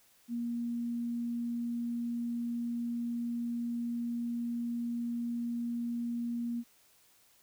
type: tone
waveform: sine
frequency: 236.6 Hz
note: A#3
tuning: 26 cents sharp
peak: -32 dBFS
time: 0.28-6.64 s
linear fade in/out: 50 ms
effects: white hiss -65 dBFS RMS until 7.42 s